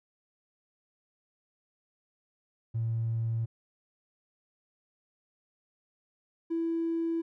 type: tone pair in turn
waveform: triangle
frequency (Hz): 113.9 / 331.2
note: A#2 / E4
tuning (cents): -40 / +8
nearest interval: octave + tritone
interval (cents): 1848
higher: second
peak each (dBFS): -24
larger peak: neither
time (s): 2.74-3.46 / 6.5-7.22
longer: neither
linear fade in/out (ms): 20
effects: tanh soft clip ceiling -25 dBFS